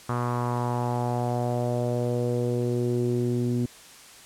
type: tone with low-pass filter sweep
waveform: sawtooth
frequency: 121.5 Hz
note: B2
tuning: 28 cents flat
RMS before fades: -26 dBFS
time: 0.09-3.66 s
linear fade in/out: 5 ms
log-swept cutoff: 1200 to 290 Hz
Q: 3.7
effects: white hiss -48 dBFS RMS until 4.25 s + low-pass 10000 Hz 12 dB/octave